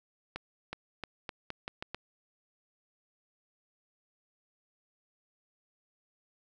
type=accelerating click train; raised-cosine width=0.3 ms; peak=-21 dBFS; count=8; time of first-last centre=0.36-1.946 s; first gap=370 ms; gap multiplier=0.83; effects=none

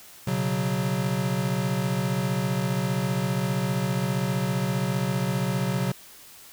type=chord; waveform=square; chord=B suspended second; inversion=none; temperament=equal; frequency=123.47 / 138.59 / 185 Hz; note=B2 / C#3 / F#3; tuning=0 / 0 / 0 cents; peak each=-30 / -29 / -28 dBFS; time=0.27-5.92 s; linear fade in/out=5 ms; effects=white hiss -48 dBFS RMS until 6.52 s

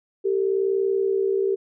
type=tone pair together; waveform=sine; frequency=389.7 / 450.4 Hz; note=G4 / A4; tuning=-10 / +40 cents; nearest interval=minor third; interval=250 cents; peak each=-20 / -26 dBFS; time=0.24-1.56 s; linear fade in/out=20 ms; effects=none

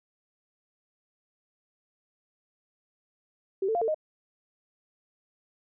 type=tone with pitch steps; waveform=sine; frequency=385.8 / 443.6 / 695 / 447.9 / 620 Hz; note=G4 / A4 / F5 / A4 / D#5; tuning=-28 / +14 / -9 / +31 / -6 cents; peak=-24 dBFS; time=3.62-3.945 s; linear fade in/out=5 ms; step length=65 ms; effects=none

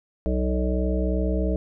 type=harmonic tone with a mistuned harmonic; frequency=62.8 Hz; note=B1; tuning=30 cents sharp; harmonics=1 / 3 / 5 / 7 / 9 / 10; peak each=-23 / -28 / -30 / -31 / -33 / -33 dBFS; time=0.26-1.56 s; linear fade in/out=0 ms; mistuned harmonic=3; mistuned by=-20 cents; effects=none

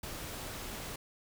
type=noise; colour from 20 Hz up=pink; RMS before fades=-42 dBFS; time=0.03-0.96 s; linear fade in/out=5 ms; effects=none

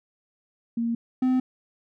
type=tone pair in turn; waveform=sine / triangle; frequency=232.4 / 256.3 Hz; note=A#3 / C4; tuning=-5 / -36 cents; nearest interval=major second; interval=169 cents; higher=second; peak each=-23 / -17 dBFS; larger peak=second; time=0.77-0.95 / 1.22-1.4 s; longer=neither; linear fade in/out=5 ms; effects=none

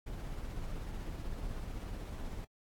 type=noise with tremolo; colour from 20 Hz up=brown; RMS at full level=-39 dBFS; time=0.06-2.45 s; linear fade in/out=10 ms; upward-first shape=triangle; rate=16 Hz; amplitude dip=30%; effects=AAC 64 kbps

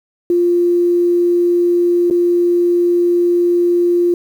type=tone with dropouts; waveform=sine; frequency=349.2 Hz; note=F4; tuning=in tune; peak=-10 dBFS; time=0.3-4.14 s; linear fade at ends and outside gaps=2 ms; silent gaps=2.101-2.109 s; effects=7-bit

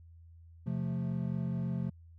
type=chord; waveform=triangle; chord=F major; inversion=second; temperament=equal; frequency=130.81 / 174.61 / 220 Hz; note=C3 / F3 / A3; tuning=0 / 0 / 0 cents; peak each=-33 / -33 / -37 dBFS; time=0.66-1.9 s; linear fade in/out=10 ms; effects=added 83 Hz sine -52 dBFS peak until 2.18 s

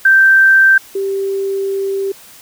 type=tone pair in turn; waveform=sine; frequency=1564 / 391 Hz; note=G6 / G4; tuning=-4 / -4 cents; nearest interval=2 octaves; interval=2400 cents; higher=first; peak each=-5 / -15 dBFS; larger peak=first; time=0.05-0.78 / 0.95-2.12 s; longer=second; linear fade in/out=5 ms; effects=white hiss -40 dBFS RMS until 2.41 s

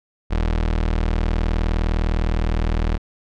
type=tone; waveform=30% pulse; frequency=39.71 Hz; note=D#1; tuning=36 cents sharp; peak=-15 dBFS; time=0.3-2.98 s; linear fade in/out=20 ms; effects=low-pass 4000 Hz 12 dB/octave

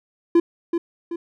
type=tone with echo; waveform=triangle; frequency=340 Hz; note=F4; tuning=46 cents flat; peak=-9 dBFS; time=0.35-0.4 s; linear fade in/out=5 ms; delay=380 ms; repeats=2; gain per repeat=-7 dB; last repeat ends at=1.16 s; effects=none

